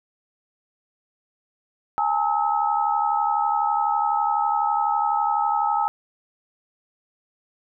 sine tone cluster, 825 / 897 / 1287 Hz, G#5 / A5 / E6, -12 / +33 / -42 cents, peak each -22 / -24 / -25 dBFS, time 1.98-5.88 s, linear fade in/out 0 ms, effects none

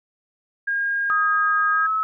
sine tone, 1620 Hz, G#6, 43 cents flat, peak -20 dBFS, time 0.67-1.87 s, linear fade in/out 10 ms
sine tone with pitch glide, 1252 to 1293.9 Hz, D#6 to E6, +10 to -33 cents, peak -19 dBFS, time 1.1-2.03 s, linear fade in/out 0 ms, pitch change +57 cents, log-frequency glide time 1.72-1.91 s
effects none

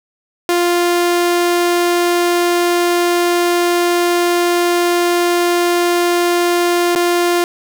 sawtooth tone with dropouts, 349.2 Hz, F4, in tune, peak -8 dBFS, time 0.49-7.44 s, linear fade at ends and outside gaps 1 ms, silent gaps 6.952-6.959 s, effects 7-bit

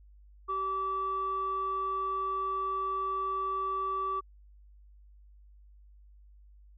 sine tone pair together, 385.2 / 1155.6 Hz, G4 / D6, -30 / -28 cents, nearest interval octave + perfect fifth, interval 1902 cents, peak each -38 / -29 dBFS, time 0.48-4.21 s, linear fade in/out 20 ms, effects tanh soft clip ceiling -24 dBFS + added 50 Hz sine -53 dBFS peak until 6.77 s

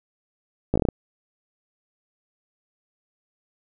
slowing click train, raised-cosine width 2 ms, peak -7 dBFS, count 7, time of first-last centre 0.74-0.887 s, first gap 16 ms, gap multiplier 1.17, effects none

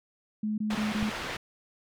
sine tone bursts, 213.3 Hz, G#3, 46 cents sharp, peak -27 dBFS, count 4, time 0.43-1.096 s, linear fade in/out 5 ms, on 150 ms, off 22 ms
white low-pass noise, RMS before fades -36 dBFS, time 0.7-1.37 s, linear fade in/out 5 ms, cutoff 2500 Hz, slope 12 dB/octave
click, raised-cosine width 5 ms, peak -21 dBFS, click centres 1.028 s
effects none

